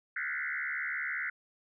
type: tone with frequency modulation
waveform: sine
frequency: 1762 Hz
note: A6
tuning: 2 cents sharp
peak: -32 dBFS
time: 0.16-1.3 s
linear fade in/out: 5 ms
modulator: 72.6 Hz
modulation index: 4.7
effects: none